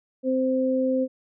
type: tone pair together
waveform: sine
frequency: 260 / 520 Hz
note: C4 / C5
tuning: -11 / -11 cents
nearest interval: octave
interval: 1200 cents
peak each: -23 dBFS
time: 0.23-1.08 s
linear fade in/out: 50 ms
effects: none